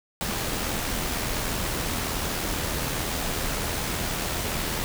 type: noise with amplitude modulation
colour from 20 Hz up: pink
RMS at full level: -27 dBFS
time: 0.21-4.84 s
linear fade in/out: 0 ms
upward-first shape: sine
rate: 81.3 Hz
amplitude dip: 30%
effects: none